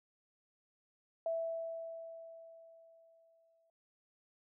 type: tone with exponential decay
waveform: sine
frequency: 659.3 Hz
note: E5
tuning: in tune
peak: -32 dBFS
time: 1.26-3.7 s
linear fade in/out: 2 ms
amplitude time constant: 530 ms
effects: none